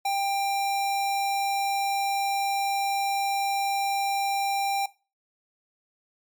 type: tone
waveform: square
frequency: 792 Hz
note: G5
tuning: 18 cents sharp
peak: -24 dBFS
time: 0.05-4.86 s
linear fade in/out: 5 ms
effects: noise-tail reverb RT60 0.3 s tail -19 dB re dry + MP3 96 kbps